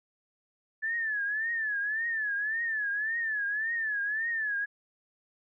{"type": "tone with vibrato", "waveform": "sine", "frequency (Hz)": 1739, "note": "A6", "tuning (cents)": -21, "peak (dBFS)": -28, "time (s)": [0.82, 4.66], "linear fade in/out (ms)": 20, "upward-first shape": "triangle", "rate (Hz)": 1.8, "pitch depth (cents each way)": 140, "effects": []}